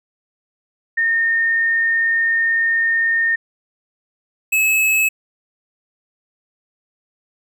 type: tone pair in turn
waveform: sine / square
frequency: 1829 / 2587 Hz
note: A#6 / E7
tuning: -33 / -33 cents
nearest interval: tritone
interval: 600 cents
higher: second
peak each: -14 dBFS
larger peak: neither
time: 0.97-3.36 / 4.52-5.09 s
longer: first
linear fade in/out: 10 ms
effects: none